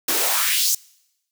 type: noise with high-pass filter sweep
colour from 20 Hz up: white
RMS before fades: -20 dBFS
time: 0.08-0.75 s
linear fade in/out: 5 ms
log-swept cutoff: 240 to 6900 Hz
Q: 2.2
effects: noise-tail reverb RT60 0.9 s tail -25 dB re dry